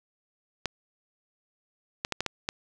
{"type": "clicks", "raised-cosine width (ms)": 0.2, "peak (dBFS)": -11, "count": 6, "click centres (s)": [0.657, 2.049, 2.123, 2.206, 2.263, 2.489], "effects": []}